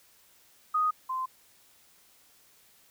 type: tone pair in turn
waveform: sine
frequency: 1244.5 / 1036.7 Hz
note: D#6 / C6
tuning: 0 / -16 cents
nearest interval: minor third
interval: 316 cents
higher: first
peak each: -23 / -29 dBFS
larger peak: first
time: 0.74-0.91 / 1.09-1.26 s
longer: neither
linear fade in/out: 10 ms
effects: white hiss -61 dBFS RMS until 2.9 s